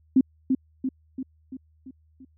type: tone with echo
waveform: sine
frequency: 261.6 Hz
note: C4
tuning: in tune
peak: -13 dBFS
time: 0.16-0.21 s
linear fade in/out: 5 ms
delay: 340 ms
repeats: 6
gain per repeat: -5 dB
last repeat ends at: 2.25 s
effects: added 78 Hz sine -58 dBFS peak until 2.37 s